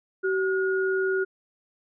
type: tone pair together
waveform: sine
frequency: 381.1 / 1439 Hz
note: G4 / F#6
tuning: -49 / -49 cents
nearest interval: octave + major seventh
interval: 2300 cents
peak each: -23 / -28 dBFS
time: 0.23-1.25 s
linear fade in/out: 20 ms
effects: none